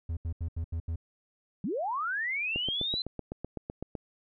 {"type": "tone bursts", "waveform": "triangle", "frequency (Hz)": 82.41, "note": "E2", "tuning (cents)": 0, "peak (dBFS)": -28, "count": 6, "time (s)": [0.09, 0.959], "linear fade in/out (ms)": 5, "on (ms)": 79, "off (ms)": 79}
{"type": "linear sweep", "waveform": "sine", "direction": "up", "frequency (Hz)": [157.8, 4100], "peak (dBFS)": -29, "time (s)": [1.64, 3.02], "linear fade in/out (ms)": 2}
{"type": "click train", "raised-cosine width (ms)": 2, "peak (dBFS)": -22, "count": 12, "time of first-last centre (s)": [2.56, 3.952], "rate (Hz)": 7.9}
{"effects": []}